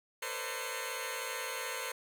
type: tone cluster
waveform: 10% pulse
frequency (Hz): 452.9 / 506 / 542 / 605 / 2145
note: A#4 / B4 / C#5 / D#5 / C7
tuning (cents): -50 / +42 / -39 / -49 / +42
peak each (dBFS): -35 / -32 / -36 / -39 / -34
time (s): 0.22-1.92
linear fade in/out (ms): 5
effects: none